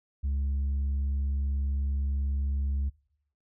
sine tone, 69.3 Hz, C#2, in tune, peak -23 dBFS, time 0.23-2.9 s, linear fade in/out 20 ms, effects noise-tail reverb RT60 0.8 s tail -25 dB re dry + tanh soft clip ceiling -25 dBFS

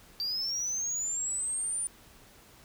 sine linear sweep, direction up, 4637 to 9397 Hz, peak -27 dBFS, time 0.2-1.87 s, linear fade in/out 0 ms, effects tanh soft clip ceiling -29 dBFS + pink hiss -56 dBFS RMS until 2.64 s

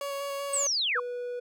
30% pulse tone with vibrato, 560 Hz, C#5, 18 cents sharp, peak -29 dBFS, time 0.01-0.67 s, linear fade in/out 2 ms, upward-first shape square, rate 5.2 Hz, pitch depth 10 cents each way
sine linear sweep, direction down, 8372 to 1006 Hz, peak -25 dBFS, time 0.53-1 s, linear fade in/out 5 ms
triangle tone, 488.9 Hz, B4, 18 cents flat, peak -30 dBFS, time 0.95-1.4 s, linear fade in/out 10 ms
effects none

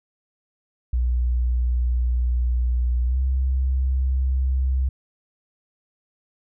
sine tone with pitch glide, 60.9 to 65.27 Hz, B1 to C2, -24 to -4 cents, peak -18 dBFS, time 0.93-4.89 s, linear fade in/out 5 ms, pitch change +120 cents, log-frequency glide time 3.06-3.19 s, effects none

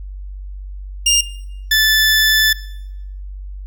20% pulse tone pair in turn, 2810 / 1749.4 Hz, F7 / A6, +10 / -10 cents, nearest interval minor sixth, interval 820 cents, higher first, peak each -6 dBFS, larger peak neither, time 1.06-1.21 / 1.71-2.53 s, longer second, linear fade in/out 5 ms, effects noise-tail reverb RT60 0.8 s tail -18 dB re dry + added 48 Hz sine -27 dBFS peak until 3.66 s

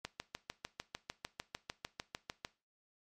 click train, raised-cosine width 0.2 ms, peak -21 dBFS, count 17, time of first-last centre 0.05-2.449 s, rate 6.67 Hz, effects noise-tail reverb RT60 0.3 s tail -19 dB re dry + MP3 64 kbps

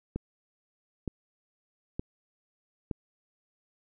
click train, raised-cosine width 3 ms, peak -19 dBFS, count 4, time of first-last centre 0.16-2.912 s, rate 1.09 Hz, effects none

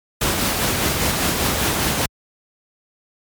pink noise with tremolo, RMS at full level -18 dBFS, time 0.21-2.06 s, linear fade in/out 5 ms, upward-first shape sine, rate 5 Hz, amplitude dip 30%, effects high-pass 60 Hz 12 dB/octave + MP3 96 kbps

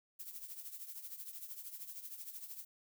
violet noise with tremolo, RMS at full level -45 dBFS, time 0.19-2.65 s, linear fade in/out 10 ms, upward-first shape triangle, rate 13 Hz, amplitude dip 75%, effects none

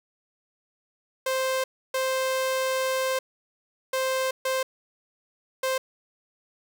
sawtooth tone bursts at uneven times, 523.3 Hz, C5, in tune, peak -20 dBFS, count 5, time 1.26-1.64 / 1.94-3.19 / 3.93-4.31 / 4.45-4.63 / 5.63-5.78 s, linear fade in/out 5 ms, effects none

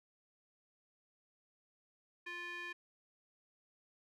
square tone with band-pass filter, 350 Hz, F4, 4 cents sharp, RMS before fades -45 dBFS, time 2.26-2.73 s, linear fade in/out 10 ms, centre 2100 Hz, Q 5.8, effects none

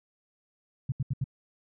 sine tone bursts, 132.2 Hz, C3, 18 cents sharp, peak -25 dBFS, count 4, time 0.89-1.242 s, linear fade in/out 5 ms, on 31 ms, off 76 ms, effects none

